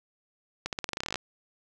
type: accelerating click train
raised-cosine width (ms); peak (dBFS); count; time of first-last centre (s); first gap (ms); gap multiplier
0.2; -14; 15; 0.66-1.157; 68; 0.89
effects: none